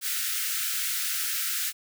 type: high-pass noise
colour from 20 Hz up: white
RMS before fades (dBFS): -29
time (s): 0.01-1.73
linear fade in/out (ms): 50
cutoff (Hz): 1300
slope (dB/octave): 96
effects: none